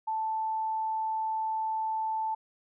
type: tone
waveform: sine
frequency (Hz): 880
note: A5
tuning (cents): 0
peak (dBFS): -28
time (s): 0.07-2.35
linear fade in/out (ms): 10
effects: none